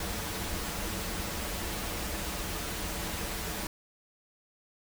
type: noise with comb filter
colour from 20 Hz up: pink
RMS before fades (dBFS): -35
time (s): 0-3.67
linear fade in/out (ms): 2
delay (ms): 7.7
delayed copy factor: -0.55
effects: none